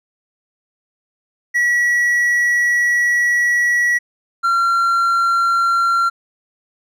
triangle tone pair in turn, 1932 / 1371.3 Hz, B6 / F6, -39 / -32 cents, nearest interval tritone, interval 593 cents, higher first, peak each -11 dBFS, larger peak neither, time 1.54-3.99 / 4.43-6.1 s, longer first, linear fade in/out 20 ms, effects none

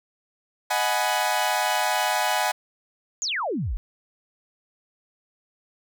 sawtooth chord, G# minor seventh, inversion second, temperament equal with one note detuned, 622.3 / 740 / 837.8 / 987.8 Hz, D#5 / F#5 / G#5 / B5, 0 / 0 / +15 / 0 cents, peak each -26 / -22 / -22 / -25 dBFS, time 0.7-2.52 s, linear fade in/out 10 ms
sine exponential sweep, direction down, 7240 to 36.54 Hz, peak -24 dBFS, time 3.22-3.77 s, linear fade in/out 0 ms
effects none

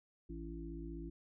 harmonic tone with a mistuned harmonic, 55.9 Hz, A1, 28 cents sharp, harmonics 1 / 3 / 5 / 6, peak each -46 / -50 / -50 / -48 dBFS, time 0.29-1.1 s, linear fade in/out 10 ms, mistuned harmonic 3, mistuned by -27 cents, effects none

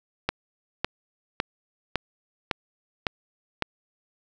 click train, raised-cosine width 0.3 ms, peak -7 dBFS, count 7, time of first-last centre 0.29-3.623 s, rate 1.8 Hz, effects none

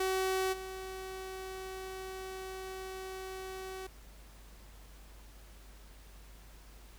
sawtooth tone with level steps, 378 Hz, F#4, 37 cents sharp, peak -26 / -37 dBFS, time 0-3.87 s, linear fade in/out 5 ms, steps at 0.52 s, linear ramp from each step 20 ms, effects added 50 Hz sine -52 dBFS peak until 6.98 s + pink hiss -59 dBFS RMS until 6.98 s

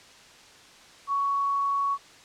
sine tone, 1117 Hz, C#6, 13 cents sharp, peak -23 dBFS, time 1.07-1.98 s, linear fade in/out 50 ms, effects white hiss -51 dBFS RMS until 2.24 s + low-pass 6000 Hz 12 dB/octave

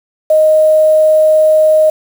sine tone with quantisation, 622.3 Hz, D#5, in tune, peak -5 dBFS, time 0.3-1.9 s, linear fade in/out 5 ms, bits 5, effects none

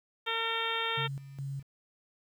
harmonic tone, 454.9 Hz, A#4, 42 cents flat, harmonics 1 / 2 / 3 / 4 / 5 / 6 / 7 / 8, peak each -39 / -38 / -36 / -38 / -39 / -40 / -37 / -38 dBFS, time 0.26-1.08 s, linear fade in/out 20 ms
sine tone with tremolo, 137.6 Hz, C#3, 12 cents flat, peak -34 dBFS, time 0.97-1.63 s, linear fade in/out 10 ms, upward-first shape square, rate 2.4 Hz, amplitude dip 70%
effects 10-bit

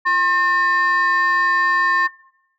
sine tone pair together, 1071 / 1801.2 Hz, C6 / A6, +40 / +40 cents, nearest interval major sixth, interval 900 cents, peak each -15 dBFS, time 0.05-2.08 s, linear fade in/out 20 ms, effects noise-tail reverb RT60 0.8 s tail -22 dB re dry + tanh soft clip ceiling -11 dBFS

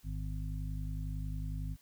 harmonic tone, 51 Hz, G#1, 31 cents flat, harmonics 1 / 2 / 3 / 5, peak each -37 / -42 / -42 / -49 dBFS, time 0.03-1.77 s, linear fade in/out 50 ms, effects white hiss -66 dBFS RMS until 1.81 s

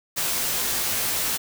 white noise with comb filter, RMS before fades -25 dBFS, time 0.16-1.38 s, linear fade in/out 20 ms, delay 15 ms, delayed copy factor -0.55, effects none

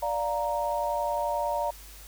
sine chord, Bb major, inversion first, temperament equal, 587.3 / 698.5 / 932.3 Hz, D5 / F5 / Bb5, 0 / 0 / 0 cents, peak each -30 / -32 / -29 dBFS, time 0.02-1.71 s, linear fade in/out 10 ms, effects added 50 Hz sine -47 dBFS peak until 2.07 s + white hiss -49 dBFS RMS until 2.07 s

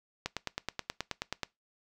click train, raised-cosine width 0.2 ms, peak -15 dBFS, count 12, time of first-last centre 0.26-1.433 s, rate 9.38 Hz, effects noise-tail reverb RT60 0.2 s tail -22 dB re dry

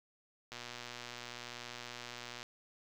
click train, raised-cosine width 0.2 ms, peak -27 dBFS, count 232, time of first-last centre 0.52-2.429 s, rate 121 Hz, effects 9-bit

